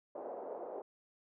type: band-pass noise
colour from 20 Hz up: pink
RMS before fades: -44 dBFS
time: 0.15-0.82 s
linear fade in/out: 5 ms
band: 420 to 720 Hz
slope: 24 dB/octave
effects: none